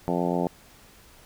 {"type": "harmonic tone", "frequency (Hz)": 87.6, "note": "F2", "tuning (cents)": 6, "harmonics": [2, 3, 4, 5, 6, 7, 8, 9, 10], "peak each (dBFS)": [-28, -30, -31, -32, -33, -33, -34, -35, -35], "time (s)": [0.08, 0.47], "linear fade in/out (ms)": 0, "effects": ["pink hiss -53 dBFS RMS until 1.25 s"]}